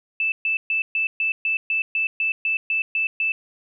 sine tone bursts, 2637 Hz, E7, in tune, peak -19 dBFS, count 13, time 0.2-3.32 s, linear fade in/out 2 ms, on 120 ms, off 130 ms, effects none

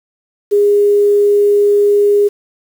sine tone with quantisation, 409.6 Hz, G#4, 24 cents flat, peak -7 dBFS, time 0.51-2.29 s, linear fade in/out 20 ms, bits 6, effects none

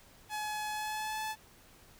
sawtooth tone with pitch glide, 849 to 867.3 Hz, G#5 to A5, +38 to -25 cents, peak -31 dBFS, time 0.29-1.36 s, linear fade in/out 50 ms, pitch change +37 cents, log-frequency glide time 0.7-1.22 s, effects pink hiss -59 dBFS RMS until 1.99 s

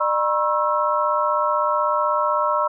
sine tone cluster, 602 / 963 / 1079 / 1322 Hz, D5 / B5 / C#6 / E6, +43 / -44 / -47 / +5 cents, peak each -23 dBFS, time 0-2.68 s, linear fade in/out 10 ms, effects none

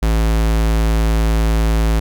square tone, 55 Hz, A1, in tune, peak -13 dBFS, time 0.02-2 s, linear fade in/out 10 ms, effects none

